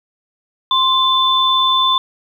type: tone pair together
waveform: sine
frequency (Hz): 1047 / 3522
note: C6 / A7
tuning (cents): +1 / +1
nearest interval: octave + major sixth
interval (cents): 2100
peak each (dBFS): -14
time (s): 0.71-1.98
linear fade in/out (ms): 2
effects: 8-bit